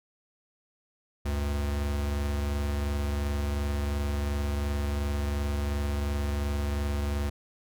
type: tone pair together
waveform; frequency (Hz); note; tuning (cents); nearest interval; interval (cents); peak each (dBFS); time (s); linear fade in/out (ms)
square; 71.9 / 94.71; D2 / F#2; -36 / +41; perfect fourth; 477; -28 / -38; 1.25-7.3; 10
effects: none